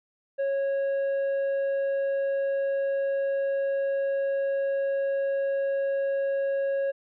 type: tone with tanh clipping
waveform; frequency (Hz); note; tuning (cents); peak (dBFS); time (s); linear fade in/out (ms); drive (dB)
sine; 550; C#5; -14; -25; 0.38-6.92; 20; 5
effects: none